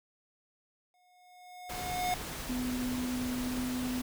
square tone with exponential growth, 724 Hz, F#5, 38 cents flat, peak -28 dBFS, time 0.94-2.14 s, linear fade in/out 1 ms, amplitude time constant 260 ms
pink noise, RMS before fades -40 dBFS, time 1.69-4.02 s, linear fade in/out 10 ms
sine tone with pitch glide, 250 to 251.4 Hz, B3 to B3, +21 to +31 cents, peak -32 dBFS, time 2.49-4.02 s, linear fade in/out 10 ms, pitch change +10 cents, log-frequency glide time 3.4-3.57 s
effects none

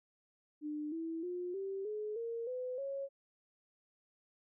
sine tone with pitch steps, 300 / 327.2 / 356.8 / 389.1 / 424.3 / 462.7 / 504.5 / 550.2 Hz, D4 / E4 / F4 / G4 / G#4 / A#4 / B4 / C#5, +37 / -13 / +37 / -13 / +37 / -13 / +37 / -13 cents, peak -37 dBFS, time 0.61-3.09 s, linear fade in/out 50 ms, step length 310 ms, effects none

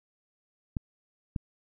clicks, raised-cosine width 5 ms, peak -18 dBFS, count 2, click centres 0.768 / 1.362 s, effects none

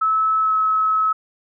sine tone with pitch glide, 1300 to 1289.5 Hz, E6 to E6, -24 to -39 cents, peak -15 dBFS, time 0.01-1.13 s, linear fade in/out 10 ms, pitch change -15 cents, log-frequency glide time 0.41-0.53 s, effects none

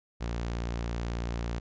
sawtooth tone, 58.27 Hz, A#1, in tune, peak -27 dBFS, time 0.2-1.6 s, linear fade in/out 20 ms, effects resampled to 16000 Hz

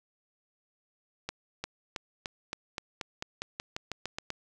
accelerating click train, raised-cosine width 0.2 ms, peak -17 dBFS, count 15, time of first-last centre 1.29-4.304 s, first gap 350 ms, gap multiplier 0.92, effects none

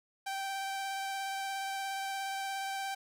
sawtooth tone with vibrato, 780 Hz, G5, 9 cents flat, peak -31 dBFS, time 0.26-2.95 s, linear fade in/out 10 ms, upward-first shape square, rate 17 Hz, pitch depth 10 cents each way, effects low-pass 12000 Hz 12 dB/octave + 10-bit

